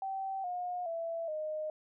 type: tone with pitch steps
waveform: sine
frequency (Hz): 773 / 717.1 / 665.2 / 617.1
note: G5 / F5 / E5 / D#5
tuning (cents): -24 / +46 / +16 / -14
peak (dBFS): -34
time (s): 0.02-1.7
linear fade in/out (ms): 2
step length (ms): 420
effects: none